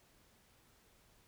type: silence
effects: pink hiss -68 dBFS RMS until 1.27 s